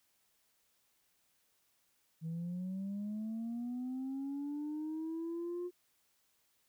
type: linear sweep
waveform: sine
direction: up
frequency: 159.4 to 358.2 Hz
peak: -35 dBFS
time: 2.21-5.71 s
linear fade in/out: 50 ms
effects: tanh soft clip ceiling -35 dBFS + white hiss -75 dBFS RMS until 6.68 s